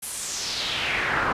brown noise with band-pass filter sweep, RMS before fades -27 dBFS, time 0.02-1.33 s, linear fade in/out 10 ms, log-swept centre 11000 to 1200 Hz, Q 2.7, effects resampled to 32000 Hz

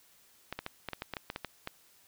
clicks, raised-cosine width 0.3 ms, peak -20 dBFS, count 12, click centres 0.526 / 0.59 / 0.664 / 0.887 / 0.933 / 1.021 / 1.137 / 1.168 / 1.301 / 1.361 / 1.447 / 1.674 s, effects white hiss -63 dBFS RMS until 2.07 s

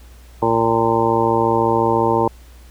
harmonic tone, 114.3 Hz, A#2, 34 cents flat, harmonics 1 / 2 / 3 / 4 / 5 / 7 / 8 / 9, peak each -25 / -25 / -20 / -20 / -24 / -23 / -19 / -25 dBFS, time 0.42-2.28 s, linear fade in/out 5 ms, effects added 60 Hz sine -40 dBFS peak until 2.7 s + pink hiss -50 dBFS RMS until 2.7 s

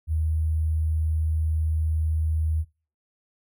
sine tone with sample-and-hold, 78.9 Hz, D#2, 25 cents sharp, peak -21 dBFS, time 0.07-2.65 s, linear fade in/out 50 ms, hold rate 11025 Hz, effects noise-tail reverb RT60 0.4 s tail -25 dB re dry

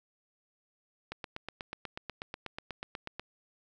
click train, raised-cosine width 0.3 ms, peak -22 dBFS, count 18, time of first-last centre 1.12-3.196 s, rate 8.19 Hz, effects none

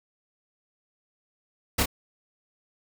pink noise with echo, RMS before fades -23 dBFS, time 1.78-1.83 s, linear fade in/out 10 ms, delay 29 ms, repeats 1, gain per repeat -4 dB, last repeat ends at 1.859 s, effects none

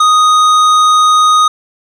sine tone with hard clipping, 1244.5 Hz, D#6, in tune, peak -7 dBFS, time 0-1.48 s, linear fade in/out 5 ms, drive 11 dB, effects none

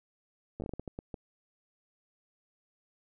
slowing click train, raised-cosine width 2 ms, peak -25 dBFS, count 11, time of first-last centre 0.6-1.142 s, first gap 9 ms, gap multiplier 1.37, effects none

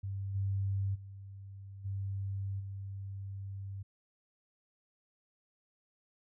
sine tone with level steps, 98 Hz, G2, in tune, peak -35 / -30 / -45 / -34 / -39 dBFS, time 0.03-3.83 s, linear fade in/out 10 ms, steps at 0.34 / 0.94 / 1.84 / 2.59 s, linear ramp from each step 20 ms, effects none

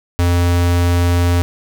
square tone, 87.31 Hz, F2, in tune, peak -12 dBFS, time 0.19-1.42 s, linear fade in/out 0 ms, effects none

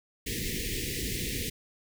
pink band-stop noise, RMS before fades -33 dBFS, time 0.26-1.5 s, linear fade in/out 10 ms, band 490 to 1800 Hz, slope 96 dB/octave, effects none

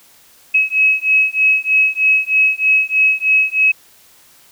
sine beating tone pair, 2561 / 2564.2 Hz, D#7 / E7, +49 / -48 cents, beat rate 3.2 Hz, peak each -14 dBFS, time 0.54-3.72 s, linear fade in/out 10 ms, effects white hiss -48 dBFS RMS until 4.51 s

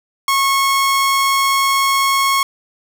sawtooth tone, 1094 Hz, C#6, 23 cents flat, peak -9 dBFS, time 0.28-2.43 s, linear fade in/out 2 ms, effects none

